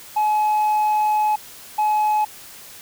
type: tone pair in turn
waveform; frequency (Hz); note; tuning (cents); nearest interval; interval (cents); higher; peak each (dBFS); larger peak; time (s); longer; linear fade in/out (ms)
sine; 850 / 850; G#5 / G#5; +40 / +40; unison; 0; neither; -13; neither; 0.16-1.36 / 1.78-2.25; first; 10
effects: tanh soft clip ceiling -15 dBFS + white hiss -41 dBFS RMS until 2.81 s